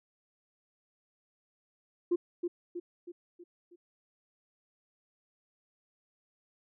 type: tone with echo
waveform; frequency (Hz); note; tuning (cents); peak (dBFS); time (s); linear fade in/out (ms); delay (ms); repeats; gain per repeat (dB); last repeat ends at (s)
sine; 349.2; F4; 0; -23; 2.11-2.16; 10; 320; 5; -6; 3.76
effects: tanh soft clip ceiling -21 dBFS